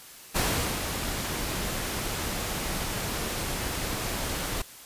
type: noise with ADSR envelope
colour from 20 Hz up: pink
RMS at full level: -25 dBFS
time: 0.34-4.62 s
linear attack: 24 ms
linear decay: 420 ms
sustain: -6 dB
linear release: 5 ms
effects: white hiss -47 dBFS RMS until 4.85 s + resampled to 32000 Hz